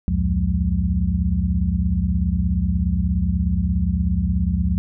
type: tone cluster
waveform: sine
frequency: 65.7 / 82.5 / 110.5 / 178.9 / 208.7 Hz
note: C2 / E2 / A2 / F3 / G#3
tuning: +8 / +2 / +8 / +42 / +9 cents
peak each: -22 / -22 / -30 / -22 / -29 dBFS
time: 0.08-4.78 s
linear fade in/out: 0 ms
effects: none